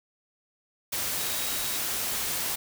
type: tone in noise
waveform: sine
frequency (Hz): 3816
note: A#7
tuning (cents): +40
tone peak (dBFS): -40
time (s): 1.18-1.78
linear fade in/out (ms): 10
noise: white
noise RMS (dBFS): -30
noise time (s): 0.92-2.56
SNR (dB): -13
effects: none